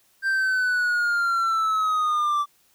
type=linear sweep; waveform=triangle; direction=down; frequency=1581 to 1160 Hz; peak=-18 dBFS; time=0.22-2.46 s; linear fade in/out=50 ms; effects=white hiss -62 dBFS RMS until 2.74 s